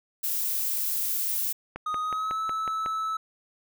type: noise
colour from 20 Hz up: violet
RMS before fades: -28 dBFS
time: 0.23-1.53 s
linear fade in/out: 10 ms
type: click train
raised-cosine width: 0.5 ms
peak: -20 dBFS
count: 7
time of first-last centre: 1.76-2.861 s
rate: 5.45 Hz
type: tone with pitch glide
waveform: triangle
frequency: 1244.5 to 1305.6 Hz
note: D#6 to E6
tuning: 0 to -17 cents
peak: -25 dBFS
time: 1.86-3.17 s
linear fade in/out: 5 ms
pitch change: +83 cents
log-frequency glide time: 2-2.4 s
effects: none